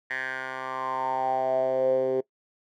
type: tone with band-pass filter sweep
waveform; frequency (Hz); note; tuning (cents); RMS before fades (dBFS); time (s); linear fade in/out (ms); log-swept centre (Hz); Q
10% pulse; 130.81; C3; 0; -27; 0.1-2.21; 10; 1800 to 420; 7.2
effects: noise-tail reverb RT60 0.1 s tail -20 dB re dry